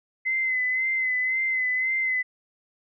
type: tone with vibrato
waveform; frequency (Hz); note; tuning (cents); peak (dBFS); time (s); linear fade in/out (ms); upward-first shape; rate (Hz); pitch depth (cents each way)
sine; 2044; C7; -41; -22; 0.25-2.23; 20; sine; 1.9; 35
effects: none